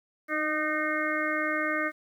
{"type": "harmonic tone with a mistuned harmonic", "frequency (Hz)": 306.3, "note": "D#4", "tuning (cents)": -27, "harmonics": [1, 2, 4, 5, 6, 7], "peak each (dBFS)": [-33, -33, -33, -33, -33, -33], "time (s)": [0.28, 1.92], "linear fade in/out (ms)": 50, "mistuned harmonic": 1, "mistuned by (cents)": 19, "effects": ["10-bit"]}